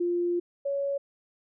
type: tone pair in turn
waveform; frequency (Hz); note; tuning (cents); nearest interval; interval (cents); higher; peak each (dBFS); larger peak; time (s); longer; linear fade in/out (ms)
sine; 349.2 / 559.3; F4 / C#5; 0 / +15; minor sixth; 815; second; -24 / -26; first; 0-0.4 / 0.65-0.98; first; 10
effects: none